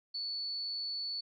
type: tone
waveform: sine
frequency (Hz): 4449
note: C#8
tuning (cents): +5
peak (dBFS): -35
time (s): 0.14-1.21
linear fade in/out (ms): 10
effects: none